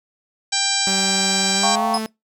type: harmonic tone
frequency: 789 Hz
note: G5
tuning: 11 cents sharp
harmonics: 1 / 2 / 3 / 4 / 5 / 6 / 7 / 8 / 9 / 10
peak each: -28 / -29 / -28 / -29 / -24 / -27 / -25 / -30 / -30 / -24 dBFS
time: 0.52-1.76 s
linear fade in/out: 10 ms
type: tone with pitch glide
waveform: sawtooth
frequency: 192.4 to 219.7 Hz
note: G3 to A3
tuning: -32 to -2 cents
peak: -20 dBFS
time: 0.87-2.06 s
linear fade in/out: 0 ms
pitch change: +230 cents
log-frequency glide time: 1.55-1.85 s
type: chord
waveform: sine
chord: G half-diminished seventh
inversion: third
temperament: equal with one note detuned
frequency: 698.5 / 784 / 920 / 1108.7 Hz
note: F5 / G5 / Bb5 / Db6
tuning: 0 / 0 / -23 / 0 cents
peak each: -22 / -24 / -27 / -24 dBFS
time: 1.63-1.98 s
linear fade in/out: 5 ms
type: tone with exponential decay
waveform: 35% pulse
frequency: 5090 Hz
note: D#8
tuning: 39 cents sharp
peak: -16 dBFS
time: 1.94-2.09 s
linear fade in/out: 2 ms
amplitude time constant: 32 ms
effects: noise-tail reverb RT60 0.2 s tail -25 dB re dry